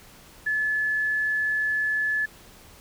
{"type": "tone", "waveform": "sine", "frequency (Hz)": 1723, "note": "A6", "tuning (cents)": -37, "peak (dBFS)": -22, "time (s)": [0.46, 2.26], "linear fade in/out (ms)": 10, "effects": ["pink hiss -50 dBFS RMS until 2.8 s"]}